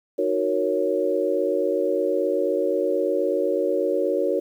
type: chord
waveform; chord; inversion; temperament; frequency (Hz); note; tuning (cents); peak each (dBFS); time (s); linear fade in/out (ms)
sine; D# minor seventh; none; equal; 311.1 / 370 / 466.2 / 554.4; D#4 / F#4 / A#4 / C#5; 0 / 0 / 0 / 0; -28 / -25 / -25 / -24; 0.18-4.4; 10
effects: 9-bit